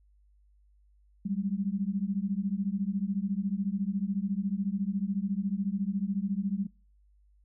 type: beating tone pair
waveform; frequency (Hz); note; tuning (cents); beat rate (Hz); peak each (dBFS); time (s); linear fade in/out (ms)
sine; 190.5 / 204.5; G3 / G#3; -49 / -26; 14; -31; 1.25-6.67; 10
effects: noise-tail reverb RT60 0.4 s tail -26 dB re dry + added 50 Hz sine -60 dBFS peak until 7.44 s